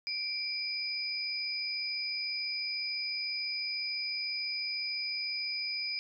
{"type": "tone pair together", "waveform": "sine", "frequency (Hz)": [2349, 4967], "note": ["D7", "D#8"], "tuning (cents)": [0, -4], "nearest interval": "octave + minor second", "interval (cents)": 1296, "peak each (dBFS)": [-37, -34], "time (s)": [0.07, 5.99], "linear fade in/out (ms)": 0, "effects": []}